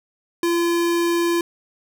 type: tone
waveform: square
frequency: 341.7 Hz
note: F4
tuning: 38 cents flat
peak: -18 dBFS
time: 0.43-1.41 s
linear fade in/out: 2 ms
effects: none